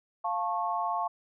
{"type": "chord", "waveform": "sine", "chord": "F augmented", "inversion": "none", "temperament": "equal with one note detuned", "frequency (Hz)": [698.5, 880, 1094.7], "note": ["F5", "A5", "C#6"], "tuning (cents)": [0, 0, -22], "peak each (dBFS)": -32, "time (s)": [0.24, 1.08], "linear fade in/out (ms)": 10, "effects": []}